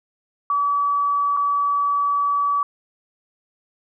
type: tone with dropouts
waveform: sine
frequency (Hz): 1145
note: D6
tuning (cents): -44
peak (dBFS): -17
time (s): 0.5-2.63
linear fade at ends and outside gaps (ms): 2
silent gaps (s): 1.367-1.371
effects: none